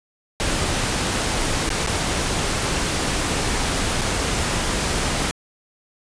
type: noise with dropouts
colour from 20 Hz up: pink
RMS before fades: -22 dBFS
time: 0.4-5.31 s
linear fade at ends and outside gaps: 0 ms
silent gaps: 1.691-1.703 / 1.864-1.872 / 4.011-4.016 s
effects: resampled to 22050 Hz